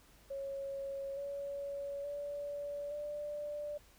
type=tone with pitch steps; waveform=sine; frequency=550 / 562.9 / 576 / 589.5 Hz; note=C#5 / C#5 / D5 / D5; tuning=-14 / +26 / -34 / +6 cents; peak=-38 dBFS; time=0.3-3.78 s; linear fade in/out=10 ms; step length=870 ms; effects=added 50 Hz sine -66 dBFS peak until 3.98 s + pink hiss -64 dBFS RMS until 3.98 s